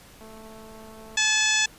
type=click train; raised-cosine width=1 ms; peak=-34 dBFS; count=210; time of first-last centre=0.21-1.16 s; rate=220 Hz
type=harmonic tone; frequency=862 Hz; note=A5; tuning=36 cents flat; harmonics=1 / 2 / 3 / 4 / 5 / 6 / 7 / 8 / 9; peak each=-35 / -25 / -26 / -26 / -34 / -31 / -29 / -29 / -32 dBFS; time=1.17-1.66 s; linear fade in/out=5 ms
effects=pink hiss -50 dBFS RMS until 1.78 s + resampled to 32000 Hz